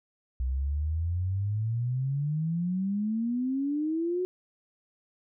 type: exponential sweep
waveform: sine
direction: up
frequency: 62 to 370 Hz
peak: -26 dBFS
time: 0.4-4.25 s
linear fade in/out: 0 ms
effects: none